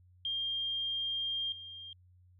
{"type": "tone with level steps", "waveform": "sine", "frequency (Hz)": 3205, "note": "G7", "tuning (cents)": 38, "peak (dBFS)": [-32, -44], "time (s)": [0.25, 1.93], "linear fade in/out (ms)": 2, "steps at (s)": 1.52, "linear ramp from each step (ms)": 2, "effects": ["added 90 Hz sine -59 dBFS peak until 2.39 s"]}